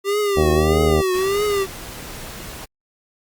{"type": "tone with vibrato", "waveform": "square", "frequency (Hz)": 392, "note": "G4", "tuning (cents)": 0, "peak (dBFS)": -18, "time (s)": [0.04, 1.67], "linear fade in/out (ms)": 50, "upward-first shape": "triangle", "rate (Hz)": 1.6, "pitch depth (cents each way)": 130}
{"type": "harmonic tone", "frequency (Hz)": 77.78, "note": "D#2", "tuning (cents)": 0, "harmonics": [1, 2, 3, 4, 5, 6, 7, 8, 9, 10], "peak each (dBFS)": [-20, -23, -25, -26, -27, -28, -28, -29, -30, -30], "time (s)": [0.36, 1.02], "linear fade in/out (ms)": 20}
{"type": "noise", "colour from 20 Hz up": "pink", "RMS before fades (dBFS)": -34, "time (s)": [1.13, 2.66], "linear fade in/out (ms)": 20}
{"effects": ["Opus 48 kbps"]}